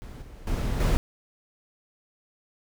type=noise with level steps; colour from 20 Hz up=brown; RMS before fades=-40 / -44 / -27 / -21 dBFS; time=0.02-0.97 s; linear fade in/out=0 ms; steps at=0.22 / 0.47 / 0.8 s; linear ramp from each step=2 ms; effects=none